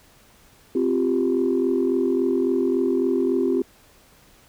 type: chord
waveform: sine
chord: C suspended fourth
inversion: none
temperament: just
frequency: 261.6 / 348.8 / 392.4 Hz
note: C4 / F4 / G4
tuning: 0 / -2 / +2 cents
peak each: -22 dBFS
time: 0.75-3.62 s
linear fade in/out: 5 ms
effects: tanh soft clip ceiling -11 dBFS + pink hiss -54 dBFS RMS until 4.48 s